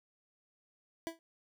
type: tone with exponential decay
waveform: 25% pulse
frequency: 329.6 Hz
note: E4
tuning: in tune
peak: -29 dBFS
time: 1.07-1.19 s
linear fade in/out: 0 ms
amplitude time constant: 26 ms
effects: none